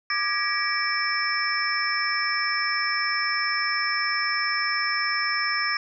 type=tone cluster; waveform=sine; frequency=1187 / 1661 / 1918 / 2311 / 5310 Hz; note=D6 / G#6 / A#6 / D7 / E8; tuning=+18 / 0 / +49 / -28 / +12 cents; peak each=-29 dBFS; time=0.1-5.77 s; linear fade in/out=2 ms; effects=none